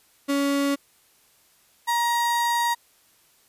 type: tone pair in turn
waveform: 35% pulse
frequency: 280.7 / 945.2 Hz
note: C#4 / A#5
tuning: +22 / +24 cents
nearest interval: octave + major sixth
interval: 2102 cents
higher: second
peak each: -19 dBFS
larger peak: neither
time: 0.28-0.76 / 1.87-2.75 s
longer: second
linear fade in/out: 20 ms
effects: white hiss -60 dBFS RMS until 3.48 s + resampled to 32000 Hz